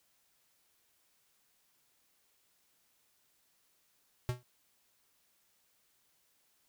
square tone with exponential decay, 123.7 Hz, B2, 3 cents sharp, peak -28 dBFS, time 4.29-4.43 s, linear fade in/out 0 ms, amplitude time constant 30 ms, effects white hiss -73 dBFS RMS until 6.68 s

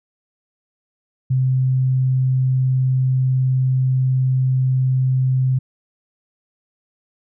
sine tone, 129.9 Hz, C3, 12 cents flat, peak -14 dBFS, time 1.3-5.59 s, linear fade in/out 10 ms, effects none

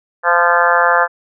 harmonic tone with a mistuned harmonic, 172.8 Hz, F3, 18 cents flat, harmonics 3 / 4 / 5 / 6 / 7 / 8 / 9 / 10, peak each -18 / -18 / -18 / -18 / -18 / -18 / -18 / -18 dBFS, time 0.23-1.08 s, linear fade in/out 50 ms, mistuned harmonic 5, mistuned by +16 cents, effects none

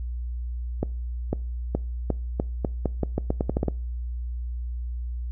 accelerating click train, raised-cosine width 2 ms, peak -10 dBFS, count 15, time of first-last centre 0.83-3.683 s, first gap 500 ms, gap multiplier 0.84, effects noise-tail reverb RT60 0.4 s tail -24 dB re dry + added 60 Hz sine -28 dBFS peak until 5.31 s

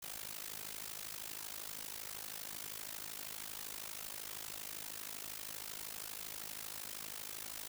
white noise with amplitude modulation, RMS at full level -42 dBFS, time 0.02-7.68 s, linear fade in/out 10 ms, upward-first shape sine, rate 52.7 Hz, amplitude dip 90%, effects none

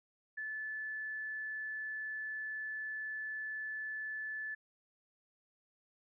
sine tone, 1738 Hz, A6, 22 cents flat, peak -38 dBFS, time 0.37-4.55 s, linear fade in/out 10 ms, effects none

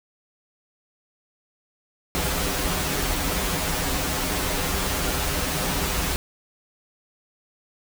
pink noise with comb filter, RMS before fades -25 dBFS, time 2.15-6.16 s, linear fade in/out 0 ms, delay 8.9 ms, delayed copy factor -1, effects none

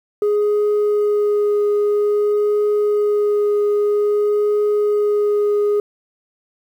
sine tone with vibrato, 415.3 Hz, G#4, in tune, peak -11 dBFS, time 0.22-5.8 s, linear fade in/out 2 ms, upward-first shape triangle, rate 0.51 Hz, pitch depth 9 cents each way, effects tanh soft clip ceiling -13 dBFS + 8-bit

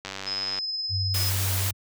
click train, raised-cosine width 0.2 ms, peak -16 dBFS, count 53, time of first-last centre 0.05-0.587 s, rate 96.9 Hz
sine tone with tremolo, 5100 Hz, D#8, 42 cents sharp, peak -26 dBFS, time 0.26-1.31 s, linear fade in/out 20 ms, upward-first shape sine, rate 19 Hz, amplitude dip 30%
sine tone, 95.7 Hz, G2, 41 cents flat, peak -25 dBFS, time 0.89-1.73 s, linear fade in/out 50 ms
white noise, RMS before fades -29 dBFS, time 1.14-1.71 s, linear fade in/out 5 ms
effects none

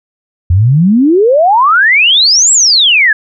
sine exponential two-way sweep, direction up then down, 83 to 7850 to 1650 Hz, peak -4 dBFS, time 0.5-3.13 s, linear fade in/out 5 ms, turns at 2.52 s, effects none

